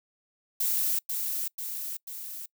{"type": "noise with echo", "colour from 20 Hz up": "violet", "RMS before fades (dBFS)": -27, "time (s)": [0.6, 0.99], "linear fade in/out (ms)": 5, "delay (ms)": 490, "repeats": 3, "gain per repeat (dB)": -4, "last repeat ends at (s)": 2.46, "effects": ["noise-tail reverb RT60 0.1 s tail -25 dB re dry"]}